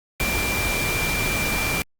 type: tone in noise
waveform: sine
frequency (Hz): 2367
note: D7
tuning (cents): +13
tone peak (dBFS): -25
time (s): 0.2-1.82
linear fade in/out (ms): 0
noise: pink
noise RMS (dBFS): -25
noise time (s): 0.2-1.82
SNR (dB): -3
effects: Opus 48 kbps